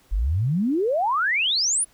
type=exponential sweep; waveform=sine; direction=up; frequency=41.83 to 10430 Hz; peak=-19 dBFS; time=0.11-1.85 s; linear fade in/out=20 ms; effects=pink hiss -58 dBFS RMS until 1.93 s